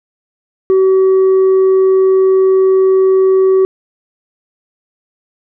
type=tone with tanh clipping; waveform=triangle; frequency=380 Hz; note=F#4; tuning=46 cents sharp; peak=-7 dBFS; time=0.7-3.65 s; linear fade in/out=0 ms; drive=7 dB; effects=none